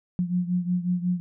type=beating tone pair; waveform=sine; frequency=177.2 / 182.7 Hz; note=F3 / F#3; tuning=+25 / -22 cents; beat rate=5.5 Hz; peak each=-24 / -28 dBFS; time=0.19-1.2 s; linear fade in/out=0 ms; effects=none